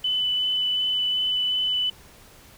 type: tone with vibrato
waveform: sine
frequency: 3000 Hz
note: F#7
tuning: 23 cents sharp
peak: -21 dBFS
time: 0.04-1.9 s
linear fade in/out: 5 ms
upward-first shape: sine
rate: 2.7 Hz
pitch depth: 8 cents each way
effects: pink hiss -50 dBFS RMS until 2.57 s

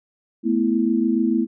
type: chord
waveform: sine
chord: A suspended second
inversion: none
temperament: equal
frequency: 220 / 246.9 / 329.6 Hz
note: A3 / B3 / E4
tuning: 0 / 0 / 0 cents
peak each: -21 dBFS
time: 0.43-1.47 s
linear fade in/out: 50 ms
effects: none

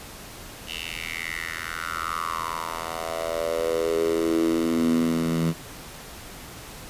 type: tone with high-pass filter sweep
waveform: 10% pulse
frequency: 82.41 Hz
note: E2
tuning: in tune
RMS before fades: -26 dBFS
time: 0.66-5.54 s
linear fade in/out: 50 ms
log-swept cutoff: 2900 to 170 Hz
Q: 5.6
effects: pink hiss -41 dBFS RMS until 6.89 s + resampled to 32000 Hz

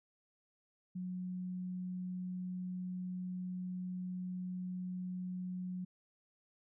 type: tone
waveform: sine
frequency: 182.3 Hz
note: F#3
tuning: 25 cents flat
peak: -38 dBFS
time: 0.95-5.85 s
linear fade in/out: 10 ms
effects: none

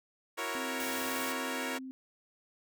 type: chord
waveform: 10% pulse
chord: F# dominant seventh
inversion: third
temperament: equal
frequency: 329.6 / 370 / 466.2 / 554.4 Hz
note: E4 / F#4 / A#4 / C#5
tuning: 0 / 0 / 0 / 0 cents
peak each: -33 / -34 / -30 / -31 dBFS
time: 0.37-1.79 s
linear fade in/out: 20 ms
type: tone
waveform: sine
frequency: 261.6 Hz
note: C4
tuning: in tune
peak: -40 dBFS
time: 0.55-1.91 s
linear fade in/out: 0 ms
type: noise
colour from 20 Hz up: white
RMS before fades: -41 dBFS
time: 0.8-1.32 s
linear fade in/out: 0 ms
effects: none

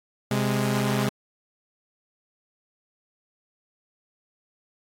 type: tone pair together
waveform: sawtooth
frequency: 130 / 206.4 Hz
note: C3 / G#3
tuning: -11 / -10 cents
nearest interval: minor sixth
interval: 801 cents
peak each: -21 dBFS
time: 0.31-1.09 s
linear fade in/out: 2 ms
effects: AAC 48 kbps

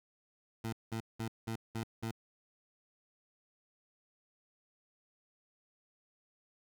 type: tone bursts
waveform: 20% pulse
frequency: 112.7 Hz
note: A2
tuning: 42 cents sharp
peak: -31 dBFS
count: 6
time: 0.64-2.112 s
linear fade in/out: 5 ms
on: 87 ms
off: 190 ms
effects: none

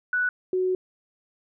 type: tone pair in turn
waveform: sine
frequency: 1480 / 370 Hz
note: F#6 / F#4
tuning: 0 / 0 cents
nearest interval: 2 octaves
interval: 2400 cents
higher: first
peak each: -21 dBFS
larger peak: neither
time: 0.13-0.29 / 0.53-0.75 s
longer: second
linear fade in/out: 2 ms
effects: none

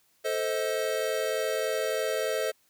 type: chord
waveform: square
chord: A diminished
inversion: none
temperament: equal with one note detuned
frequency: 440 / 523.3 / 634.6 Hz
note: A4 / C5 / Eb5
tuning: 0 / 0 / +34 cents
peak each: -32 dBFS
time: 0.24-2.52 s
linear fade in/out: 20 ms
effects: white hiss -67 dBFS RMS until 2.69 s + high-pass 60 Hz 12 dB/octave

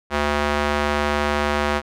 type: tone with band-pass filter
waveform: square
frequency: 73.42 Hz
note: D2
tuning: in tune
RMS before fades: -21 dBFS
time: 0.1-1.82 s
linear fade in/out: 50 ms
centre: 1300 Hz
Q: 0.64
effects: none

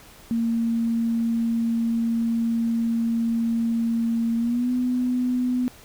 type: tone with pitch glide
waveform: sine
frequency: 230.2 to 249.6 Hz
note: A#3 to B3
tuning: -22 to +19 cents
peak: -20 dBFS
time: 0.31-5.68 s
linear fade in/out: 0 ms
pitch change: +141 cents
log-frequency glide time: 4.37-4.71 s
effects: pink hiss -48 dBFS RMS until 5.84 s

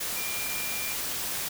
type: tone in noise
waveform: sine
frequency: 2389 Hz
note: D7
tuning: 29 cents sharp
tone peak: -36 dBFS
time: 0.16-0.94 s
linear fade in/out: 10 ms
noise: white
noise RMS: -32 dBFS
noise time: 0-1.49 s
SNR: -7 dB
effects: none

